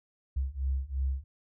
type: beating tone pair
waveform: sine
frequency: 65.41 / 68.31 Hz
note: C2 / C#2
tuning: 0 / -25 cents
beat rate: 2.9 Hz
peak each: -32 / -31 dBFS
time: 0.36-1.24 s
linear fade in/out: 10 ms
effects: none